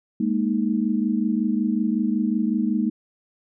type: chord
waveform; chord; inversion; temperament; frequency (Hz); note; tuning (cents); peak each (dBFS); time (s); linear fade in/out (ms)
sine; Ab suspended second; none; equal; 207.7 / 233.1 / 311.1; Ab3 / Bb3 / Eb4; 0 / 0 / 0; -23 / -23 / -26; 0.2-2.9; 5
effects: none